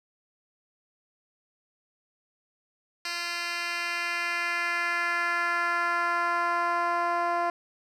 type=tone with band-pass filter sweep; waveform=10% pulse; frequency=345.3 Hz; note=F4; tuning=20 cents flat; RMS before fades=-28 dBFS; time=3.05-7.5 s; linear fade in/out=2 ms; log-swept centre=3800 to 780 Hz; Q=1.6; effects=none